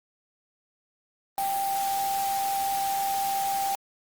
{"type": "tone in noise", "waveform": "sine", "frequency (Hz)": 787, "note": "G5", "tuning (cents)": 7, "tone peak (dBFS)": -25, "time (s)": [1.38, 3.75], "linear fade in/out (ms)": 0, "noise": "white", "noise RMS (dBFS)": -35, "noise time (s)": [1.38, 3.75], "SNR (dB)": 7, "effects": ["Opus 32 kbps"]}